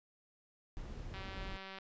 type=noise; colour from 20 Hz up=brown; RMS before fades=-45 dBFS; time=0.77-1.57 s; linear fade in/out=0 ms
type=click train; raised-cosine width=0.3 ms; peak=-32 dBFS; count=125; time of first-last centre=1.14-1.786 s; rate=192 Hz
effects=resampled to 16000 Hz